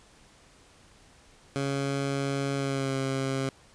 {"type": "tone with pitch glide", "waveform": "15% pulse", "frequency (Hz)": [138.59, 134.49], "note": ["C#3", "C3"], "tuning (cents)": [0, 48], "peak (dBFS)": -21, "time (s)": [1.56, 3.49], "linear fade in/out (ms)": 0, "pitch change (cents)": -52, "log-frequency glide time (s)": [2.55, 2.95], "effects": ["pink hiss -57 dBFS RMS until 3.74 s", "resampled to 22050 Hz"]}